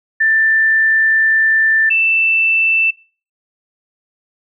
sine tone pair in turn, 1775 / 2659 Hz, A6 / E7, +15 / +14 cents, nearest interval perfect fifth, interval 699 cents, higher second, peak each -10 dBFS, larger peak neither, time 0.2-1.9 / 1.9-2.91 s, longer first, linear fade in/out 10 ms, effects noise-tail reverb RT60 0.4 s tail -24 dB re dry

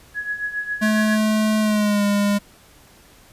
sine tone with tremolo, 1678 Hz, G#6, 17 cents sharp, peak -20 dBFS, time 0.14-1.18 s, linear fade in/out 50 ms, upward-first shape triangle, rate 7.3 Hz, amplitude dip 80%
square tone with pitch glide, 215.6 to 203.5 Hz, A3 to G#3, -35 to -35 cents, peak -17 dBFS, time 0.81-2.39 s, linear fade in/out 20 ms, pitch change -100 cents, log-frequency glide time 1.6-2.04 s
effects pink hiss -50 dBFS RMS until 3.32 s + resampled to 32000 Hz

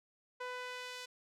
sawtooth tone with band-pass filter sweep, 499.1 Hz, B4, 18 cents sharp, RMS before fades -44 dBFS, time 0.4-1.06 s, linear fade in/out 10 ms, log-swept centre 1200 to 4300 Hz, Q 0.8, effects none

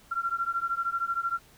sine beating tone pair, 1364 / 1377 Hz, F6 / F6, -41 / -25 cents, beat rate 13 Hz, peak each -30 dBFS, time 0.11-1.39 s, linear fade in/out 10 ms, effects pink hiss -57 dBFS RMS until 1.57 s

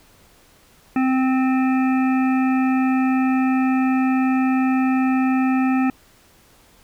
harmonic tone with a mistuned harmonic, 260.4 Hz, C4, 8 cents flat, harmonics 1 / 3 / 5 / 7 / 9 / 10, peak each -16 / -26 / -30 / -33 / -35 / -36 dBFS, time 0.96-5.9 s, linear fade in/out 2 ms, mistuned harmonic 9, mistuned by +39 cents, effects pink hiss -53 dBFS RMS until 6.83 s

